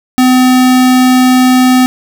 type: tone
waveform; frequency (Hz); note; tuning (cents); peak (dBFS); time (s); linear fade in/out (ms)
square; 254.5; C4; -48; -5; 0.18-1.86; 0
effects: none